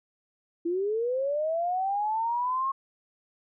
sine linear sweep, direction up, 330 to 1090 Hz, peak -25 dBFS, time 0.65-2.72 s, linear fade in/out 10 ms, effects none

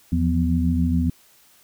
sine tone cluster, 80.8 / 167.2 / 174.3 / 248 Hz, E2 / E3 / F3 / B3, -34 / +25 / -3 / +7 cents, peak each -21 / -28 / -24 / -22 dBFS, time 0.12-1.1 s, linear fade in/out 5 ms, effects white hiss -55 dBFS RMS until 1.63 s

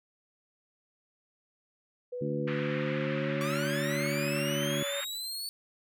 sine tone with pitch glide, 493.9 to 564.1 Hz, B4 to C#5, 0 to +30 cents, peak -34 dBFS, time 2.12-5.01 s, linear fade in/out 10 ms, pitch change +230 cents, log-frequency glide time 2.47-3.59 s
harmonic tone, 73.42 Hz, D2, in tune, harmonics 2 / 3 / 4 / 5, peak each -34 / -36 / -37 / -38 dBFS, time 2.21-4.83 s, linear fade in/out 5 ms
pink band-pass noise, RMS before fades -40 dBFS, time 2.47-5.05 s, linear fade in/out 10 ms, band 1300 to 2600 Hz, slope 24 dB/octave
sawtooth linear sweep, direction up, 1120 to 4498 Hz, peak -32 dBFS, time 3.41-5.49 s, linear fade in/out 0 ms
effects none

